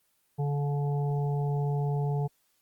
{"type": "harmonic tone", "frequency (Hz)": 143.6, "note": "D3", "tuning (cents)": -39, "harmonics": [1, 3, 5, 6], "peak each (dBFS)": [-26, -36, -40, -42], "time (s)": [0.38, 2.28], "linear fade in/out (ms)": 20, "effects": ["white hiss -71 dBFS RMS until 2.61 s", "Opus 24 kbps"]}